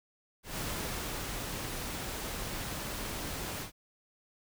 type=noise with ADSR envelope; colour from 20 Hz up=pink; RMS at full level=-36 dBFS; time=0.43-3.72 s; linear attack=150 ms; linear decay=720 ms; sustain=-2 dB; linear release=110 ms; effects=none